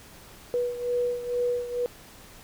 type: beating tone pair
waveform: sine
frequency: 486.7 / 488.9 Hz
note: B4 / B4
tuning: -25 / -18 cents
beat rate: 2.2 Hz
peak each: -26 / -31 dBFS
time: 0.54-1.86 s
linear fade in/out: 0 ms
effects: pink hiss -49 dBFS RMS until 2.43 s